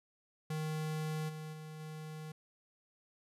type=tone with level steps; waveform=square; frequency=155.56 Hz; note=D#3; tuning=in tune; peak=-36 / -43 / -46 / -44 dBFS; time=0.5-2.32 s; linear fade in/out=5 ms; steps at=1.28 / 1.52 / 1.79 s; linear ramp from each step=20 ms; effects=resampled to 32000 Hz